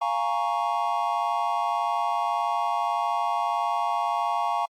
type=chord; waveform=triangle; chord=Bb minor seventh; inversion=second; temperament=equal; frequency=698.5 / 830.6 / 932.3 / 1108.7 Hz; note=F5 / Ab5 / Bb5 / Db6; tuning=0 / 0 / 0 / 0 cents; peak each=-27 dBFS; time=0.01-4.66 s; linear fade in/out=10 ms; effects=AAC 64 kbps